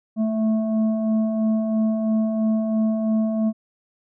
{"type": "tone with frequency modulation", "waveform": "sine", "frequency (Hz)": 220, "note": "A3", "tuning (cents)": 0, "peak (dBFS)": -18, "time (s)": [0.16, 3.53], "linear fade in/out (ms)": 50, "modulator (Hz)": 437, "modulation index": 0.6, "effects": []}